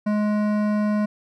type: tone with hard clipping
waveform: triangle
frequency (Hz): 210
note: G#3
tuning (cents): +19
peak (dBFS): -21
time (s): 0.06-1.06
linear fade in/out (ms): 10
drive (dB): 18
effects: none